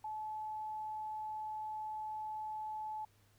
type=tone; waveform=sine; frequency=862 Hz; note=A5; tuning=36 cents flat; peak=-39 dBFS; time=0.04-3.05 s; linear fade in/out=5 ms; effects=added 102 Hz sine -69 dBFS peak until 3.38 s + pink hiss -71 dBFS RMS until 3.38 s